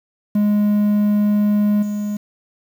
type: tone with level steps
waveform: triangle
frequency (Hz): 207.7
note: G#3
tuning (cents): 0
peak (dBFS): -11 / -18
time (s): 0.35-2.17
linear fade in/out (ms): 5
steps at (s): 1.82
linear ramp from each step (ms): 10
effects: 7-bit